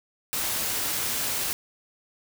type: noise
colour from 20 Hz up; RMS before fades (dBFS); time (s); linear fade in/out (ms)
white; -28; 0.33-1.53; 0
effects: none